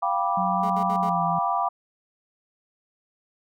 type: chord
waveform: sine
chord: G dominant seventh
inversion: third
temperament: equal with one note detuned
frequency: 698.5 / 784 / 979.2 / 1174.7 Hz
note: F5 / G5 / B5 / D6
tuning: 0 / 0 / -15 / 0 cents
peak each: -27 dBFS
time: 0.02-1.69 s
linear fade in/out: 10 ms
type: tone with pitch glide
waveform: sine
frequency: 185 to 169.65 Hz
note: F#3 to F3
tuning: 0 to -50 cents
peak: -28 dBFS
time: 0.37-1.39 s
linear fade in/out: 5 ms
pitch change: -150 cents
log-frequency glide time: 0.97-1.23 s
type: tone bursts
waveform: 25% pulse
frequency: 212.1 Hz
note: G#3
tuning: 37 cents sharp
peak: -31 dBFS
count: 4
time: 0.63-1.094 s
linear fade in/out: 2 ms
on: 68 ms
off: 64 ms
effects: none